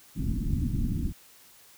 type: low-pass noise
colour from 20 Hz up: pink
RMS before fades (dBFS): -28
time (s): 0.15-1.13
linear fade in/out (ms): 50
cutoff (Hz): 290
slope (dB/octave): 48
effects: white hiss -55 dBFS RMS until 1.77 s